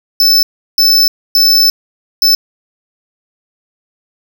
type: tone bursts at uneven times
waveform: square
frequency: 5274 Hz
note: E8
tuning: in tune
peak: -6 dBFS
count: 4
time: 0.2-0.43 / 0.78-1.08 / 1.35-1.7 / 2.22-2.35 s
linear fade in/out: 2 ms
effects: none